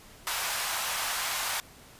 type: high-pass noise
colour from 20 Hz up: pink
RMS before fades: -31 dBFS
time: 0.27-1.6 s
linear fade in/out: 0 ms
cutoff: 770 Hz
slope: 24 dB/octave
effects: pink hiss -52 dBFS RMS until 1.99 s + resampled to 32000 Hz